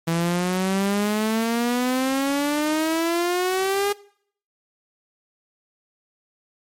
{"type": "exponential sweep", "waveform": "sawtooth", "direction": "up", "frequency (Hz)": [164.5, 410], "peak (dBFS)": -16, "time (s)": [0.07, 3.93], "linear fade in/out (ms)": 10, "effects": ["noise-tail reverb RT60 0.6 s tail -21 dB re dry", "MP3 64 kbps"]}